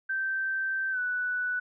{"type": "tone with pitch glide", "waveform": "sine", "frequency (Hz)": [1557, 1484.1], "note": ["G6", "F#6"], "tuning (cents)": [-12, 5], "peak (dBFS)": -27, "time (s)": [0.09, 1.6], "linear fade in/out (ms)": 10, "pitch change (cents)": -83, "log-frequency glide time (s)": [0.91, 0.99], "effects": []}